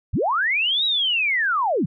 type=linear two-way sweep; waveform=sine; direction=up then down; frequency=37.88 to 3901 to 119.3 Hz; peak=-18 dBFS; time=0.13-1.86 s; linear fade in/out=10 ms; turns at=0.85 s; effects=none